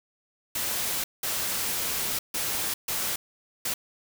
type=noise bursts at uneven times; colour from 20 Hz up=white; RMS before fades=-29 dBFS; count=5; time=0.55-1.04 / 1.23-2.19 / 2.34-2.74 / 2.88-3.16 / 3.65-3.74 s; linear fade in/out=5 ms; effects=none